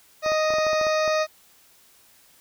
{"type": "harmonic tone", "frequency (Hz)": 622.3, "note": "D#5", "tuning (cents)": 0, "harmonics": [1, 2, 3, 4, 6, 7, 8, 9, 10], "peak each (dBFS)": [-21, -27, -31, -33, -37, -38, -39, -40, -41], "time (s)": [0.22, 1.27], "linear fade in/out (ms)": 50}
{"type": "clicks", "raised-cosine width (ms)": 1, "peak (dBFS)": -21, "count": 10, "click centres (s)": [0.262, 0.319, 0.505, 0.538, 0.585, 0.667, 0.732, 0.813, 0.868, 1.078]}
{"effects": ["white hiss -56 dBFS RMS until 2.4 s"]}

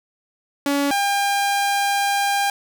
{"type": "tone pair in turn", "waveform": "sawtooth", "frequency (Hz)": [282.8, 801.7], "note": ["C#4", "G5"], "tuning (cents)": [35, 39], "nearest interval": "octave + tritone", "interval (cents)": 1804, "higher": "second", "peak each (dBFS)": -14, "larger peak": "neither", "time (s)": [[0.66, 0.91], [0.91, 2.5]], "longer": "second", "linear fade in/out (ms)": 2, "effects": ["9-bit"]}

